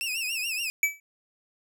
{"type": "tone with vibrato", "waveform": "sawtooth", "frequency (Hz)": 2637, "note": "E7", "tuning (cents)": 0, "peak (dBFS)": -25, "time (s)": [0.01, 0.7], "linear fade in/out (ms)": 0, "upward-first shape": "triangle", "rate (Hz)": 7, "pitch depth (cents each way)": 140}
{"type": "tone with exponential decay", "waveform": "square", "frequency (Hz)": 2300, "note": "D7", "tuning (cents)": -37, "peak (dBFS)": -17, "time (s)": [0.83, 1], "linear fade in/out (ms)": 2, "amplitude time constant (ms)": 35}
{"effects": []}